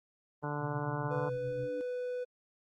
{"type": "harmonic tone", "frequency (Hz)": 146.83, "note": "D3", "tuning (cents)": 0, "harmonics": [1, 2, 3, 4, 5, 6, 7, 8, 9, 10], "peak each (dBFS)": [-37, -42, -42, -43, -45, -42, -42, -48, -50, -45], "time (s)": [0.42, 1.3], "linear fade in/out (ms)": 20}
{"type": "tone with exponential growth", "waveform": "sine", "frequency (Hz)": 295.1, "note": "D4", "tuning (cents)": 8, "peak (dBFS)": -40, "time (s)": [0.52, 1.81], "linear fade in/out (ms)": 0, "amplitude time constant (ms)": 280}
{"type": "tone with tremolo", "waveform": "sine", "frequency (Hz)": 129.7, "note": "C3", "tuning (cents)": -15, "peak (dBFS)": -37, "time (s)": [0.59, 1.7], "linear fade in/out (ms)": 50, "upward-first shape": "sine", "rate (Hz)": 7.1, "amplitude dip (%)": 65}
{"type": "tone", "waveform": "triangle", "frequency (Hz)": 496.5, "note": "B4", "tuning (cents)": 9, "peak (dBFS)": -32, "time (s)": [1.1, 2.25], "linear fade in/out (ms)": 20}
{"effects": ["Opus 32 kbps"]}